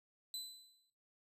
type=tone with exponential decay; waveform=sawtooth; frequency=4015 Hz; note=B7; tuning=28 cents sharp; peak=-37 dBFS; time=0.34-0.9 s; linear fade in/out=1 ms; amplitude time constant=120 ms; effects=noise-tail reverb RT60 0.7 s tail -20 dB re dry + resampled to 32000 Hz